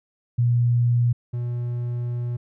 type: tone pair in turn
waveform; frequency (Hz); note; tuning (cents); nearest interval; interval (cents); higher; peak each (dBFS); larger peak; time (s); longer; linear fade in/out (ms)
sine / triangle; 120.2 / 120.81; B2 / B2; -46 / -38; unison; 8; second; -16 / -22; first; 0.38-1.13 / 1.33-2.37; second; 10
effects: none